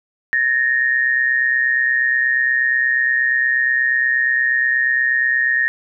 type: tone pair together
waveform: sine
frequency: 1722 / 1850.4 Hz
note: A6 / A#6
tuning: -38 / -13 cents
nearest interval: minor second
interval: 125 cents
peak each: -20 / -15 dBFS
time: 0.33-5.68 s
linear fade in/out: 0 ms
effects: none